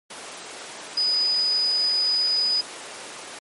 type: tone in noise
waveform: sine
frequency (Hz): 4972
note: D#8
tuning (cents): -2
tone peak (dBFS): -19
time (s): 0.97-2.61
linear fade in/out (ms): 5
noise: pink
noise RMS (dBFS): -36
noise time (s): 0.1-3.39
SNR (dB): +14
effects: high-pass 400 Hz 12 dB/octave + MP3 48 kbps